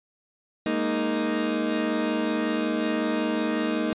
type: chord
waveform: 30% pulse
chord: Ab suspended second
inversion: none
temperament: equal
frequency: 207.7 / 233.1 / 311.1 Hz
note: Ab3 / Bb3 / Eb4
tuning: 0 / 0 / 0 cents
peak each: -29 / -25 / -24 dBFS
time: 0.66-3.93 s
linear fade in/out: 2 ms
effects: resampled to 8000 Hz